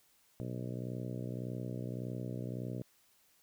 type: harmonic tone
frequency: 61.74 Hz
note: B1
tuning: in tune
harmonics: 2 / 3 / 4 / 5 / 6 / 7 / 8 / 9 / 10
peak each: -40 / -44 / -46 / -48 / -50 / -51 / -52 / -53 / -54 dBFS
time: 0.4-2.82 s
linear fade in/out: 0 ms
effects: white hiss -69 dBFS RMS until 3.42 s